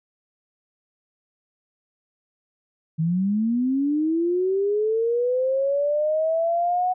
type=linear sweep; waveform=sine; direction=up; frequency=155.1 to 740 Hz; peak=-19 dBFS; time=2.98-6.94 s; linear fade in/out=20 ms; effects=none